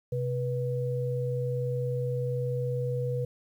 sine tone pair together, 129.33 / 488.3 Hz, C3 / B4, -20 / -20 cents, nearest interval octave + major seventh, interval 2300 cents, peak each -29 / -31 dBFS, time 0.12-3.25 s, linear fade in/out 5 ms, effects 10-bit

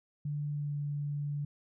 sine tone with pitch glide, 146.83 to 145.14 Hz, D3 to D3, 0 to -20 cents, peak -32 dBFS, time 0.25-1.45 s, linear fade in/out 5 ms, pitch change -20 cents, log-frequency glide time 0.51-0.75 s, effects none

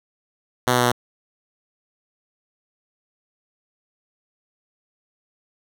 5% pulse tone with pitch steps, 124.6 / 123.53 / 122.46 / 121.4 Hz, B2 / B2 / B2 / B2, +16 / +1 / -14 / -29 cents, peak -5 dBFS, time 0.67-0.918 s, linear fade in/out 5 ms, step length 62 ms, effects none

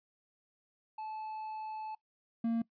triangle tone pair in turn, 868 / 229.9 Hz, A5 / A#3, -24 / -24 cents, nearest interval octave + major seventh, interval 2300 cents, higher first, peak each -37 / -27 dBFS, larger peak second, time 0.98-1.95 / 2.44-2.62 s, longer first, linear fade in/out 5 ms, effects noise-tail reverb RT60 0.1 s tail -21 dB re dry + resampled to 11025 Hz

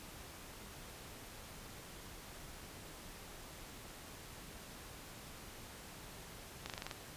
slowing click train, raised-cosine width 0.2 ms, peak -24 dBFS, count 7, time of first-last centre 6.66-6.912 s, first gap 38 ms, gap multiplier 1.04, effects pink hiss -52 dBFS RMS until 7.16 s + resampled to 32000 Hz

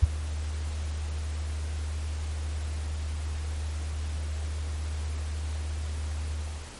sine tone with ADSR envelope, 76 Hz, D#2, 40 cents flat, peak -11 dBFS, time 0.02-6.74 s, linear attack 17 ms, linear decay 15 ms, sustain -18 dB, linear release 340 ms, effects pink hiss -44 dBFS RMS until 6.79 s + MP3 48 kbps

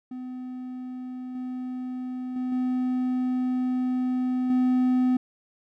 triangle tone with level steps, 253.3 Hz, B3, 44 cents sharp, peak -31 / -28 / -24 / -21 / -17 dBFS, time 0.11-5.17 s, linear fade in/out 5 ms, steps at 1.35 / 2.36 / 2.52 / 4.5 s, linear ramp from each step 2 ms, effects none

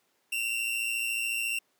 45% pulse tone pair together, 2649 / 2763 Hz, E7 / F7, +8 / -19 cents, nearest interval minor second, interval 73 cents, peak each -34 / -30 dBFS, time 0.32-1.59 s, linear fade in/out 5 ms, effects pink hiss -71 dBFS RMS until 1.79 s + high-pass 300 Hz 12 dB/octave

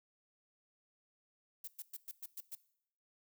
violet noise bursts, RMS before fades -45 dBFS, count 7, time 1.64-2.552 s, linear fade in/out 5 ms, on 36 ms, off 110 ms, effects noise-tail reverb RT60 0.7 s tail -19 dB re dry

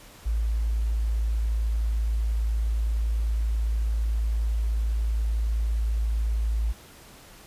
sine tone, 55.2 Hz, A1, 6 cents sharp, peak -22 dBFS, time 0.25-6.73 s, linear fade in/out 20 ms, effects pink hiss -49 dBFS RMS until 7.46 s + resampled to 32000 Hz

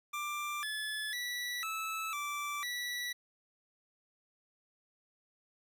25% pulse tone with pitch steps, 1183 / 1722 / 1955 / 1307 / 1167 / 1953 Hz, D6 / A6 / B6 / E6 / D6 / B6, +12 / -38 / -18 / -15 / -11 / -20 cents, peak -32 dBFS, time 0.13-3.13 s, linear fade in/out 10 ms, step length 500 ms, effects 11-bit

